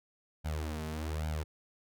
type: tone with flanger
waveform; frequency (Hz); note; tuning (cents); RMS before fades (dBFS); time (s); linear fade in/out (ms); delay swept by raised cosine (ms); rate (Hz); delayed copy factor
sawtooth; 77.5; D#2; -6; -36; 0.44-1.44; 20; 1.3 to 4.7; 1.2; +0.95
effects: none